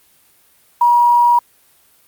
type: tone with quantisation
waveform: sine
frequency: 958 Hz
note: A#5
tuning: 47 cents sharp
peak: -8 dBFS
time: 0.81-1.39 s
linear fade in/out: 5 ms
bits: 6
effects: white hiss -53 dBFS RMS until 2.07 s + Opus 32 kbps